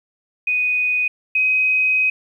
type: tone pair in turn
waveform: sine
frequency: 2489 / 2522 Hz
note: D#7 / D#7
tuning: 0 / +23 cents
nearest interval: unison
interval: 23 cents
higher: second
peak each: -16 / -14 dBFS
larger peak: second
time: 0.47-1.08 / 1.35-2.1 s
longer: second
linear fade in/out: 5 ms
effects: 9-bit